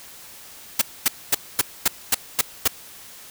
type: noise bursts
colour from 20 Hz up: white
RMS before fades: -17 dBFS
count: 8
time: 0.79-2.678 s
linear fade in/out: 5 ms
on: 26 ms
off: 240 ms
effects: white hiss -43 dBFS RMS until 3.3 s